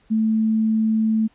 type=tone; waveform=sine; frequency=220 Hz; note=A3; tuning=in tune; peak=-16 dBFS; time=0.1-1.28 s; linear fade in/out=20 ms; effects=pink hiss -59 dBFS RMS until 1.34 s + resampled to 8000 Hz